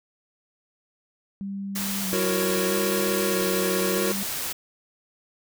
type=tone with vibrato; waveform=sine; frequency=193.3 Hz; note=G3; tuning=24 cents flat; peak=-29 dBFS; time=1.41-4.23 s; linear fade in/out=0 ms; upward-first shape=square; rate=0.78 Hz; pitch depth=35 cents each way
type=noise; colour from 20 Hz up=white; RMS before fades=-30 dBFS; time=1.75-4.53 s; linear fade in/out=10 ms
type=chord; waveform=square; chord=F# dominant seventh; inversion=third; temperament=equal with one note detuned; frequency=334.6 / 370 / 466.2 / 554.4 Hz; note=E4 / F#4 / A#4 / C#5; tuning=+26 / 0 / 0 / 0 cents; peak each=-33 / -28 / -30 / -32 dBFS; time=2.13-4.12 s; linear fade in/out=0 ms
effects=none